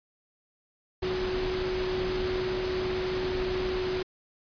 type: tone in noise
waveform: sine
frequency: 370 Hz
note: F#4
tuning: in tune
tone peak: -28 dBFS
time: 1.02-4.03 s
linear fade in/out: 10 ms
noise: pink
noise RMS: -34 dBFS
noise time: 1.02-4.03 s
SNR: +3 dB
effects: resampled to 11025 Hz